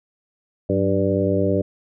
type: harmonic tone with a mistuned harmonic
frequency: 98 Hz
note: G2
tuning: in tune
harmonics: 1 / 2 / 3 / 4 / 5 / 6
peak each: -24 / -24 / -24 / -24 / -24 / -24 dBFS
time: 0.69-1.62 s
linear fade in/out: 10 ms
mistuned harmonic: 2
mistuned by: -75 cents
effects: none